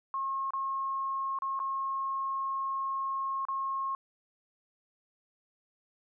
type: tone with dropouts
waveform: sine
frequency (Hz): 1080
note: C#6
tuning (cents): -45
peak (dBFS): -30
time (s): 0.14-3.95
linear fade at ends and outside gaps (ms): 1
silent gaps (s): 0.506-0.535 / 1.388-1.421 / 1.592-1.6 / 3.452-3.485
effects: none